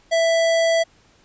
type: tone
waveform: square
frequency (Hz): 661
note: E5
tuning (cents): +5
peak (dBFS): -16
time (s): 0.11-0.84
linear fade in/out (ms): 20
effects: pink hiss -56 dBFS RMS until 1.24 s + resampled to 16000 Hz